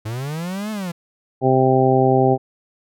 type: linear two-way sweep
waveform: 45% pulse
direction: up then down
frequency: 104.5 to 220 to 165.3 Hz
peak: -24 dBFS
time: 0.05-0.92 s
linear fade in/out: 10 ms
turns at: 0.71 s
type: harmonic tone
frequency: 130.81 Hz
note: C3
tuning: in tune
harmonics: 1 / 2 / 3 / 4 / 5 / 6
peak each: -19 / -20 / -17 / -22 / -22 / -19 dBFS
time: 1.41-2.38 s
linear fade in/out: 50 ms
effects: none